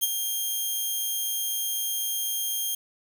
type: tone with ADSR envelope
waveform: 5% pulse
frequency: 3208 Hz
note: G7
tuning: 39 cents sharp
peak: -11 dBFS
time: 0.01-2.75 s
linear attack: 25 ms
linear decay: 29 ms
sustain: -7 dB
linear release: 4 ms
effects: 8-bit